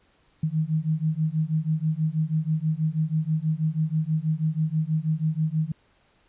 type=beating tone pair; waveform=sine; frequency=154.2 / 160.4 Hz; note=D#3 / E3; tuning=-15 / -47 cents; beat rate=6.2 Hz; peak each=-25 dBFS; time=0.43-5.72 s; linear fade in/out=5 ms; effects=pink hiss -63 dBFS RMS until 6.28 s + resampled to 8000 Hz